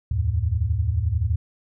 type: tone cluster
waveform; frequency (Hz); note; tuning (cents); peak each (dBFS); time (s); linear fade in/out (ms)
sine; 74.8 / 86.3 / 108; D2 / F2 / A2; +32 / -20 / -32; -24; 0.11-1.36; 5
effects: none